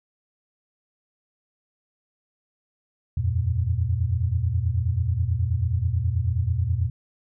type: tone cluster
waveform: sine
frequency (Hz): 82.5 / 91.8 / 117.8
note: E2 / F#2 / A#2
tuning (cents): +2 / -13 / +19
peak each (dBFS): -25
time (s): 3.17-6.9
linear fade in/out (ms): 5
effects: none